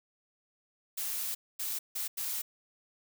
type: noise bursts at uneven times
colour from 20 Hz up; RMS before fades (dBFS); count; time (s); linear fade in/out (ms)
blue; -35; 4; 0.97-1.35 / 1.59-1.79 / 1.95-2.08 / 2.17-2.42; 10
effects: none